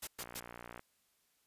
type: noise bursts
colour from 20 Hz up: white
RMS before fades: -42 dBFS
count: 3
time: 0.02-0.402 s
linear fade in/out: 10 ms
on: 54 ms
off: 110 ms
type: click train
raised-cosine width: 0.5 ms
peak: -32 dBFS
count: 37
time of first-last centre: 0.19-0.794 s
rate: 59.6 Hz
effects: white hiss -75 dBFS RMS until 1.46 s + resampled to 32000 Hz

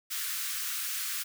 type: high-pass noise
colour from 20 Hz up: white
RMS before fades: -34 dBFS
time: 0.1-1.24 s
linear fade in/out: 20 ms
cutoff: 1200 Hz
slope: 48 dB/octave
effects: none

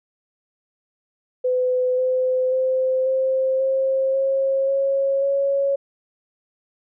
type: tone with pitch steps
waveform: sine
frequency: 505 / 511.8 / 518.6 / 525.5 / 532.6 / 539.7 / 546.9 / 554.2 Hz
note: B4 / C5 / C5 / C5 / C5 / C#5 / C#5 / C#5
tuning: +39 / -38 / -15 / +7 / +31 / -46 / -23 / -1 cents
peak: -17 dBFS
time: 1.44-5.76 s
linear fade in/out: 10 ms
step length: 540 ms
effects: none

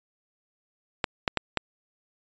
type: clicks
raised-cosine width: 0.3 ms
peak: -7 dBFS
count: 4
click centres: 1.042 / 1.278 / 1.373 / 1.573 s
effects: resampled to 16000 Hz

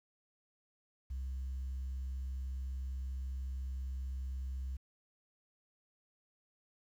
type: tone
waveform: sine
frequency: 65.41 Hz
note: C2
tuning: in tune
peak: -35 dBFS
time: 1.1-4.77 s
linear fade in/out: 10 ms
effects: tanh soft clip ceiling -35 dBFS + 11-bit

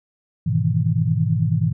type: chord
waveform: sine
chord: E major seventh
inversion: first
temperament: equal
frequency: 103.83 / 123.47 / 155.56 / 164.81 Hz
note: G#2 / B2 / D#3 / E3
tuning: 0 / 0 / 0 / 0 cents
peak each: -22 dBFS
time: 0.46-1.73 s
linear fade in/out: 10 ms
effects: none

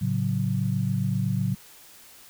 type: chord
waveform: sine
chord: F# minor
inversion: first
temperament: just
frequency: 111 / 138.75 / 185 Hz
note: A2 / C#3 / F#3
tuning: +16 / +2 / 0 cents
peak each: -27 dBFS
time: 0.01-1.55 s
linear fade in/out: 10 ms
effects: white hiss -50 dBFS RMS until 2.29 s

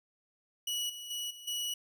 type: tone with level steps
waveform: sawtooth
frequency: 2931 Hz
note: F#7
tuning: 17 cents flat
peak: -29 / -39 / -32 / -44 / -30 dBFS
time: 0.67-1.74 s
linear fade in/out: 5 ms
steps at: 0.89 / 1.1 / 1.3 / 1.47 s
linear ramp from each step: 10 ms
effects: none

